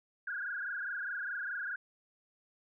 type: tone with frequency modulation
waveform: sine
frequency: 1541 Hz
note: G6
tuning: 30 cents flat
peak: -35 dBFS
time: 0.27-1.76 s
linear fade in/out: 5 ms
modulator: 24.8 Hz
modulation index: 4.8
effects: none